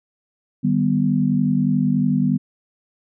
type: chord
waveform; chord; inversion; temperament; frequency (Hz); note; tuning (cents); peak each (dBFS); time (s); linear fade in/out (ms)
sine; Eb augmented; none; equal with one note detuned; 152.8 / 196 / 246.9; Eb3 / G3 / B3; -31 / 0 / 0; -21 / -20 / -19; 0.63-2.38; 20
effects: none